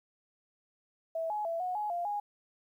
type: tone with pitch steps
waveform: sine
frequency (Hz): 654 / 842 / 667 / 730 / 840 / 696 / 825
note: E5 / G#5 / E5 / F#5 / G#5 / F5 / G#5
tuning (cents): -14 / +24 / +20 / -24 / +19 / -6 / -12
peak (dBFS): -31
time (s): 1.15-2.2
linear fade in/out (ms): 5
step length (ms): 150
effects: 11-bit